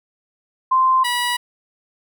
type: tone pair in turn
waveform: sine / 15% pulse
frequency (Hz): 1042 / 972.2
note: C6 / B5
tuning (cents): -7 / -28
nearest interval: minor second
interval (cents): 121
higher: first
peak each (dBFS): -12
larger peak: neither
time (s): 0.71-1.04 / 1.04-1.37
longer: neither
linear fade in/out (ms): 10
effects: none